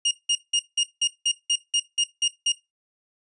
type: tone bursts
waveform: sawtooth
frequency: 2848 Hz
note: F7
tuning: 33 cents sharp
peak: -16 dBFS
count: 11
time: 0.05-2.521 s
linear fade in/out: 5 ms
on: 61 ms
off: 180 ms
effects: noise-tail reverb RT60 0.2 s tail -17 dB re dry + resampled to 22050 Hz